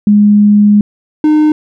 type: tone pair in turn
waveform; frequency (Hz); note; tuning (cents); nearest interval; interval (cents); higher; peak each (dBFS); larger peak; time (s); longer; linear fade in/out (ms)
sine / triangle; 207.1 / 305.3; G#3 / D#4; -5 / -33; perfect fifth; 672; second; -3; neither; 0.07-0.81 / 1.24-1.52; first; 2
effects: none